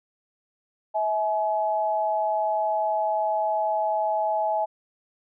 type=tone pair together; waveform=sine; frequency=647 / 848.2 Hz; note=E5 / G#5; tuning=-32 / +36 cents; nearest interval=perfect fourth; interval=468 cents; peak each=-25 / -24 dBFS; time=0.94-4.66 s; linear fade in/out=20 ms; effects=none